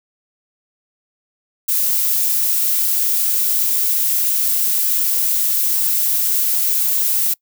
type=noise; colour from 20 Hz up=violet; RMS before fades=-17 dBFS; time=1.68-7.34 s; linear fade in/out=10 ms; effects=noise-tail reverb RT60 0.1 s tail -25 dB re dry